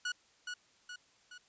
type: tone with echo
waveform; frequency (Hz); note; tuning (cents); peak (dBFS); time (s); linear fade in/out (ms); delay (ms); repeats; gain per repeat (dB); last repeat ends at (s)
sawtooth; 1463; F#6; -20; -30; 0.05-0.12; 5; 420; 3; -5; 1.38
effects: white hiss -67 dBFS RMS until 1.48 s + resampled to 16000 Hz